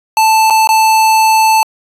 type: tone with dropouts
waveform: square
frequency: 880 Hz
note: A5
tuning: in tune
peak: -7 dBFS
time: 0.17-1.63 s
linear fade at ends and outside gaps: 1 ms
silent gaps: 0.5-0.506 / 0.673-0.69 s
effects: resampled to 32000 Hz